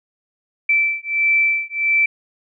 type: beating tone pair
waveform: sine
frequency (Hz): 2328 / 2329.5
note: D7 / D7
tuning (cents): -16 / -15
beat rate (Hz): 1.5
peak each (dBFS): -18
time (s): 0.69-2.06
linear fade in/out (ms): 5
effects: none

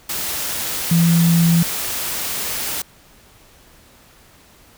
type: tone in noise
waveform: sine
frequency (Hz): 168.3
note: E3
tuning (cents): +36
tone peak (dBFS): -11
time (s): 0.91-1.63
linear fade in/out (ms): 5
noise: white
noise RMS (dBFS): -24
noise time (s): 0.09-2.82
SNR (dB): +10
effects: pink hiss -49 dBFS RMS until 4.77 s

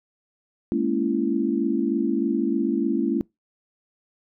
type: chord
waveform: sine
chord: A# half-diminished seventh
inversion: third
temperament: just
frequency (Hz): 209.8 / 233.1 / 279.7 / 335.6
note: G#3 / A#3 / C#4 / E4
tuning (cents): +18 / 0 / +16 / +31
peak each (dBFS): -27 / -26 / -25 / -25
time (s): 0.72-3.21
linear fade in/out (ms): 0
effects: noise-tail reverb RT60 0.2 s tail -25 dB re dry

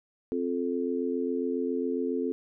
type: chord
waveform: sine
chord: F major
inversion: second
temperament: just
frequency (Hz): 261.9 / 349.2 / 436.5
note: C4 / F4 / A4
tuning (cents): +2 / 0 / -14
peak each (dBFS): -30 / -33 / -31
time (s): 0.32-2.32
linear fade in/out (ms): 0
effects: none

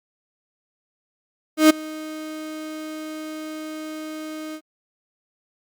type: tone with ADSR envelope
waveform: 35% pulse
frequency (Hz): 311.1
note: D#4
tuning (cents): 0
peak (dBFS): -6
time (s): 1.57-4.61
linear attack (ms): 130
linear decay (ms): 10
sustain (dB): -23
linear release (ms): 65
effects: Opus 48 kbps

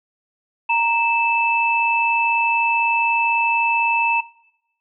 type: tone pair together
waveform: sine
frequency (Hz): 931 / 2633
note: A#5 / E7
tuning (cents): -2 / -3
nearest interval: octave + tritone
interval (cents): 1799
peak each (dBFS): -18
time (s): 0.69-4.21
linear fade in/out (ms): 10
effects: noise-tail reverb RT60 0.8 s tail -20 dB re dry

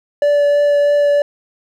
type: tone with vibrato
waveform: triangle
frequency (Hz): 579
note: D5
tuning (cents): -25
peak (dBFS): -8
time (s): 0.22-1.22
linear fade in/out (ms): 2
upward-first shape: triangle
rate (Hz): 3.1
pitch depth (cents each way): 10
effects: none

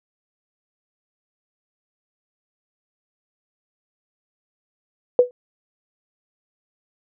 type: tone with exponential decay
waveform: sine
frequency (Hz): 493.9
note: B4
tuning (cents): 0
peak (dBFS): -5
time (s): 5.19-5.31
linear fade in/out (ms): 1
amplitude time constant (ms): 25
effects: none

